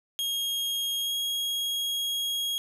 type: tone with pitch glide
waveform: 40% pulse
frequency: 3261 to 3287 Hz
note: G#7 to G#7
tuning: -32 to -19 cents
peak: -26 dBFS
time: 0.19-2.58 s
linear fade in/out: 0 ms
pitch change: +13 cents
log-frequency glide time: 1-1.14 s
effects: none